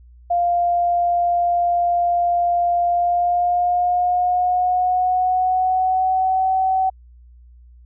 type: tone with pitch glide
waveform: sine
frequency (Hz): 698.5 to 757.3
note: F5 to F#5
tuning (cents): 0 to +40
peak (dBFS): -15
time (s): 0.3-6.9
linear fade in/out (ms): 10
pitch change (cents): +140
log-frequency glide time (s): 2.89-6.51
effects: added 60 Hz sine -43 dBFS peak until 7.85 s